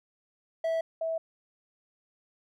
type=tone pair in turn; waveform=triangle / sine; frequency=654 / 651.7 Hz; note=E5 / E5; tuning=-14 / -20 cents; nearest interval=unison; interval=6 cents; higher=first; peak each=-24 / -28 dBFS; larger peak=first; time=0.64-0.81 / 1.01-1.18 s; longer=neither; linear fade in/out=5 ms; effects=none